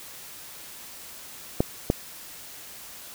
clicks, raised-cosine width 2 ms, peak -6 dBFS, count 2, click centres 1.605 / 1.901 s, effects white hiss -43 dBFS RMS until 3.14 s

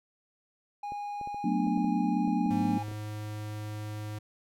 triangle tone, 821 Hz, G#5, 20 cents flat, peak -32 dBFS, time 0.83-2.83 s, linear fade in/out 5 ms
clicks, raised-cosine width 2 ms, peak -32 dBFS, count 11, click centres 0.921 / 1.213 / 1.274 / 1.345 / 1.671 / 1.775 / 1.847 / 2.277 / 2.462 / 2.883 / 2.915 s
sine chord, B minor seventh, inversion second, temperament just, 185.21 / 222.2 / 246.9 / 296.3 Hz, F#3 / A3 / B3 / D4, +2 / +17 / 0 / +15 cents, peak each -31 dBFS, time 1.44-2.78 s, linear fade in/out 5 ms
square tone with pitch glide, 105.1 to 106.08 Hz, G#2 to G#2, +21 to +37 cents, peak -36 dBFS, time 2.5-4.19 s, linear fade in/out 10 ms, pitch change +16 cents, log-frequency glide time 2.6-2.94 s
effects none

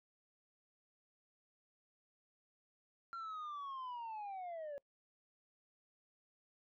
sine linear sweep, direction down, 1376 to 554.4 Hz, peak -40 dBFS, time 3.13-4.78 s, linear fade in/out 0 ms, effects noise-tail reverb RT60 0.1 s tail -26 dB re dry + tanh soft clip ceiling -42 dBFS

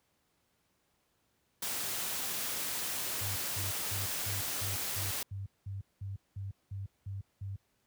white noise, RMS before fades -36 dBFS, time 1.62-5.23 s, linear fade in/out 5 ms
sine tone bursts, 98 Hz, G2, in tune, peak -36 dBFS, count 13, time 3.21-7.56 s, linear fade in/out 5 ms, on 150 ms, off 200 ms
effects pink hiss -75 dBFS RMS until 7.86 s + high-pass 60 Hz 12 dB/octave

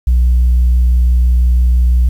sine tone with vibrato, 61.2 Hz, B1, 15 cents flat, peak -5 dBFS, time 0.07-2.09 s, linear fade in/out 5 ms, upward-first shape sine, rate 6 Hz, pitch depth 10 cents each way, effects tanh soft clip ceiling -5 dBFS + 7-bit

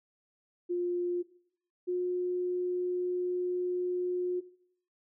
sine tone pair in turn, 352.8 / 359.6 Hz, F4 / F#4, +18 / -49 cents, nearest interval unison, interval 33 cents, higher second, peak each -28 dBFS, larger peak neither, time 0.69-1.23 / 1.87-4.41 s, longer second, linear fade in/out 20 ms, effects noise-tail reverb RT60 0.6 s tail -17 dB re dry

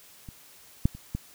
clicks, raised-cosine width 5 ms, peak -28 / -8 / -29 / -17 dBFS, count 4, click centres 0.288 / 0.855 / 0.95 / 1.15 s, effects white hiss -53 dBFS RMS until 1.34 s

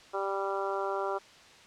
harmonic tone, 196 Hz, G3, in tune, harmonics 2 / 3 / 4 / 5 / 6 / 7, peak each -34 / -36 / -37 / -38 / -39 / -39 dBFS, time 0.13-1.19 s, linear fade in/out 20 ms, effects white hiss -54 dBFS RMS until 1.66 s + low-pass 5000 Hz 12 dB/octave

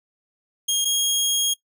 20% pulse tone pair in turn, 3248 / 3271 Hz, G#7 / G#7, -39 / -27 cents, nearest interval unison, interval 12 cents, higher second, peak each -14 dBFS, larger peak neither, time 0.68-0.85 / 0.85-1.54 s, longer second, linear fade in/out 10 ms, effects noise-tail reverb RT60 0.1 s tail -20 dB re dry

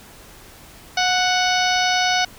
harmonic tone with a mistuned harmonic, 740 Hz, F#5, in tune, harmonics 1 / 2 / 3 / 4 / 5 / 6 / 7 / 8, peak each -20 / -23 / -25 / -26 / -27 / -28 / -28 / -29 dBFS, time 0.97-2.25 s, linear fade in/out 5 ms, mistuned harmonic 1, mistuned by -24 cents, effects pink hiss -44 dBFS RMS until 2.38 s

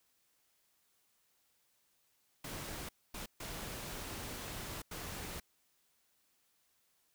pink noise bursts at uneven times, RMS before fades -44 dBFS, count 4, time 2.44-2.89 / 3.14-3.26 / 3.4-4.82 / 4.91-5.4 s, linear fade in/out 5 ms, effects white hiss -75 dBFS RMS until 7.14 s

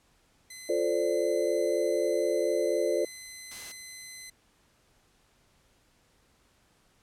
10% pulse tone, 2038 Hz, C7, 46 cents flat, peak -33 dBFS, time 0.5-4.3 s, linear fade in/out 5 ms
sine chord, D minor seventh, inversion first, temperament equal, 349.2 / 440 / 523.3 / 587.3 Hz, F4 / A4 / C5 / D5, 0 / 0 / 0 / 0 cents, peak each -30 dBFS, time 0.69-3.05 s, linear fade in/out 5 ms
white noise, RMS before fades -44 dBFS, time 3.51-3.72 s, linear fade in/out 5 ms
effects pink hiss -66 dBFS RMS until 7.02 s + low-pass 11000 Hz 12 dB/octave

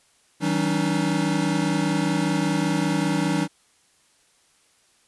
square tone cluster, 160.2 / 190.3 / 282.3 / 307.4 Hz, E3 / F#3 / C#4 / D#4, -49 / +49 / +32 / -21 cents, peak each -27 dBFS, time 0.4-3.48 s, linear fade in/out 50 ms, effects white hiss -61 dBFS RMS until 5.07 s + resampled to 24000 Hz

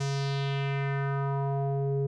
square tone with low-pass filter sweep, 138.59 Hz, C#3, in tune, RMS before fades -29 dBFS, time 0-2.07 s, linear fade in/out 10 ms, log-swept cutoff 6600 to 390 Hz, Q 2.4, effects none

